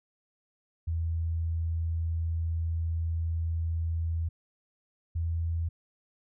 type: tone pair in turn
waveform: sine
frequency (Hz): 82.41 / 83.08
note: E2 / E2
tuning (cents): 0 / +14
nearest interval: unison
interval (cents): 14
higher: second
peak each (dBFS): -27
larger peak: neither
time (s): 0.87-4.29 / 5.15-5.69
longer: first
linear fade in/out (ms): 10
effects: none